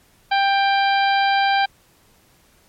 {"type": "harmonic tone", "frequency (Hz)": 790, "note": "G5", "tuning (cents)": 13, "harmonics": [1, 2, 3, 4, 5, 6], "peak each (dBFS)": [-16, -22, -26, -28, -30, -32], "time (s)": [0.31, 1.66], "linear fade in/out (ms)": 10, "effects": ["pink hiss -56 dBFS RMS until 2.68 s", "MP3 64 kbps"]}